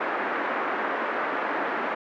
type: band-pass noise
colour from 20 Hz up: white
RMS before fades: -28 dBFS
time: 0-1.95 s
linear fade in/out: 10 ms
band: 260 to 1700 Hz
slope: 24 dB/octave
effects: none